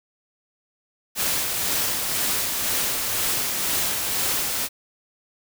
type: noise with tremolo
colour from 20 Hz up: white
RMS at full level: -23 dBFS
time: 1.15-4.69 s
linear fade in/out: 50 ms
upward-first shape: sine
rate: 2 Hz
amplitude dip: 30%
effects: none